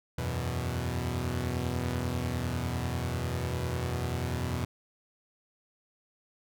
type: chord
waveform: sawtooth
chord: E suspended second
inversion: none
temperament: equal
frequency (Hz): 82.41 / 92.5 / 123.47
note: E2 / F#2 / B2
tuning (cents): 0 / 0 / 0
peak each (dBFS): -30 / -33 / -29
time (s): 0.18-4.65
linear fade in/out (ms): 5
effects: none